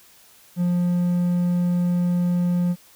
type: tone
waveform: triangle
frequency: 176.4 Hz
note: F3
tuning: 18 cents sharp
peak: -16 dBFS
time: 0.56-2.76 s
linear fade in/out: 50 ms
effects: white hiss -52 dBFS RMS until 2.95 s